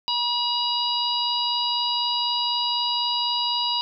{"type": "harmonic tone", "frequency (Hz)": 964, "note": "B5", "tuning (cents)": -42, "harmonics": [1, 3, 4, 5], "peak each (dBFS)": [-27, -27, -27, -27], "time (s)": [0.08, 3.81], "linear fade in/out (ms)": 0, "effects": []}